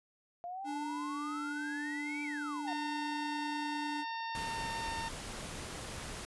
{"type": "exponential two-way sweep", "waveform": "sine", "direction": "up then down", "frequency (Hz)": [690, 2349, 690], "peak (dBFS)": -39, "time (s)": [0.44, 2.73], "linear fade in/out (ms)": 0, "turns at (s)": 2.23}
{"type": "tone", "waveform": "square", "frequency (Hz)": 293.7, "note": "D4", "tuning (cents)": 0, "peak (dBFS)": -39, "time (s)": [0.64, 4.05], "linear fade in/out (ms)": 50}
{"type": "harmonic tone", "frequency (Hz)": 911, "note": "A#5", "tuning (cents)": -40, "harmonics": [1, 2, 3, 4, 5, 6], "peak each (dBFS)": [-38, -44, -48, -50, -52, -54], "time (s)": [2.67, 5.09], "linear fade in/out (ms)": 10}
{"type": "noise", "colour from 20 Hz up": "pink", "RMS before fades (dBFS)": -43, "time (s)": [4.35, 6.25], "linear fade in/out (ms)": 0}
{"effects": ["resampled to 24000 Hz"]}